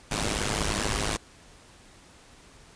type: noise with amplitude modulation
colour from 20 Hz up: pink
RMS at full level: -24 dBFS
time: 0.11-1.17 s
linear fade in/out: 5 ms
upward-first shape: sine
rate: 105 Hz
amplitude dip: 90%
effects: pink hiss -53 dBFS RMS until 2.75 s + resampled to 22050 Hz